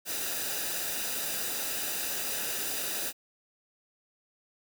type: noise with comb filter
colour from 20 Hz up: white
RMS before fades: -33 dBFS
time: 0.05-3.13 s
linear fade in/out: 50 ms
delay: 0.92 ms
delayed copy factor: -0.6
effects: none